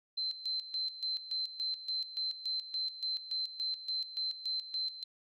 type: tone with tremolo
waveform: sine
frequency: 4089 Hz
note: C8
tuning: 41 cents flat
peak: -32 dBFS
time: 0.17-5.04 s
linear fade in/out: 10 ms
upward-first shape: square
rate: 3.5 Hz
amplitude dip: 75%
effects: none